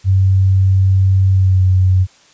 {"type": "tone with pitch glide", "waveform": "sine", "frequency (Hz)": [95.5, 93.05], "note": ["G2", "F#2"], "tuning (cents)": [-45, 10], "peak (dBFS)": -8, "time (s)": [0.04, 2.07], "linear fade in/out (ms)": 50, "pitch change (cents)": -45, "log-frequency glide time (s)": [1.31, 1.63], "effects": ["white hiss -48 dBFS RMS until 2.33 s", "resampled to 16000 Hz"]}